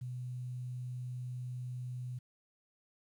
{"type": "tone with quantisation", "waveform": "sine", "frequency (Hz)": 125, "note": "B2", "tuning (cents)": 21, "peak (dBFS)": -38, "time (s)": [0.01, 2.19], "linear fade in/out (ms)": 10, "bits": 11, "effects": []}